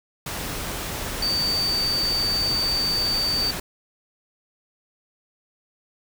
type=tone in noise; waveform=sine; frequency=4600 Hz; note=D8; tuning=37 cents flat; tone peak=-21 dBFS; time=1.22-3.51 s; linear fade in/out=5 ms; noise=pink; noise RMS=-30 dBFS; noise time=0.26-3.6 s; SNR=+6 dB; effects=none